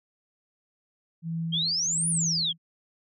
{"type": "tone with tremolo", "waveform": "sine", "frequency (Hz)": 164.81, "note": "E3", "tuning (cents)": 0, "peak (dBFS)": -27, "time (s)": [1.22, 2.58], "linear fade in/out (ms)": 50, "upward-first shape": "sine", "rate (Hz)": 1.3, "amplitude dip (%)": 90}
{"type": "exponential two-way sweep", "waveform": "sine", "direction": "up then down", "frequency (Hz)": [3136, 10000, 3136], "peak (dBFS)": -24, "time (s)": [1.52, 2.53], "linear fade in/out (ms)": 20, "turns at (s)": 2.09}
{"effects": []}